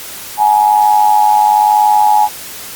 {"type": "tone with amplitude modulation", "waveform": "sine", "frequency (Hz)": 843, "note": "G#5", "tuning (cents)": 26, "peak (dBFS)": -3, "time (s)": [0.37, 2.29], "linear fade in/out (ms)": 50, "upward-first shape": "sine", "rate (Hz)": 101, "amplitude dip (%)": 70, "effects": ["white hiss -28 dBFS RMS until 2.75 s", "Opus 48 kbps"]}